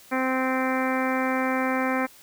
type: harmonic tone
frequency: 260 Hz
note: C4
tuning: 11 cents flat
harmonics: 1 / 2 / 3 / 4 / 5 / 6 / 7 / 8 / 9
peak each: -26 / -29 / -31 / -32 / -33 / -34 / -34 / -35 / -36 dBFS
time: 0.11-2.07 s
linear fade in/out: 20 ms
effects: white hiss -51 dBFS RMS until 2.22 s